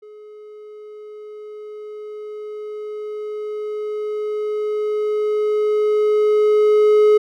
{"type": "tone with level ramp", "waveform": "triangle", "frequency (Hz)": 423.4, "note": "G#4", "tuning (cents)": 33, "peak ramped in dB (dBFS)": [-36, -7], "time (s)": [0.02, 7.18], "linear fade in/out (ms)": 10, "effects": []}